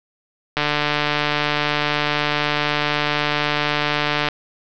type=click train; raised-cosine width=0.3 ms; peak=-3 dBFS; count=551; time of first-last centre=0.57-4.286 s; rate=148 Hz; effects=resampled to 16000 Hz + 7-bit